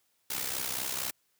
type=noise with amplitude modulation; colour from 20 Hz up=white; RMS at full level=-31 dBFS; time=0.3-1.11 s; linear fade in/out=5 ms; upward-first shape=sine; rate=64.3 Hz; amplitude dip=70%; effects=white hiss -73 dBFS RMS until 1.39 s + high-pass 60 Hz 12 dB/octave